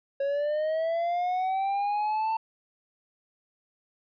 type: linear sweep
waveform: triangle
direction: up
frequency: 549 to 897 Hz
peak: -23 dBFS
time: 0.2-2.37 s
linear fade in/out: 5 ms
effects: resampled to 11025 Hz